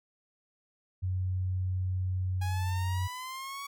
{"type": "tone", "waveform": "sine", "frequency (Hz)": 92.5, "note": "F#2", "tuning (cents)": 0, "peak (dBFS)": -28, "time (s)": [1.02, 3.08], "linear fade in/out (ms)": 20}
{"type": "linear sweep", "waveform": "sawtooth", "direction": "up", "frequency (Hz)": [821, 1131], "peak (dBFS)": -34, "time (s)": [2.41, 3.67], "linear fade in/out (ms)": 10}
{"effects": []}